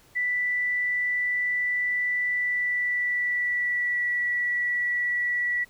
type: tone with pitch glide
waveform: sine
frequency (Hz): 1975.5 to 1947.2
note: B6 to B6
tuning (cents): 0 to -25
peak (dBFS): -23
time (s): 0.15-5.65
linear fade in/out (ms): 20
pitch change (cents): -25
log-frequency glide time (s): 2.29-4.23
effects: pink hiss -57 dBFS RMS until 5.69 s